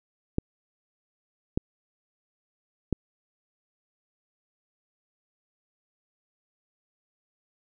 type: clicks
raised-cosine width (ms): 3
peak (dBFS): -11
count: 3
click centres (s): 0.384 / 1.575 / 2.927
effects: none